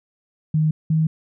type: tone pair in turn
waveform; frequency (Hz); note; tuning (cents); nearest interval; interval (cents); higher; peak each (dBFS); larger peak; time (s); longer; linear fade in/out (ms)
sine; 155.56 / 158.46; D#3 / D#3; 0 / +32; unison; 32; second; -15; neither; 0.54-0.71 / 0.9-1.07; neither; 5
effects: none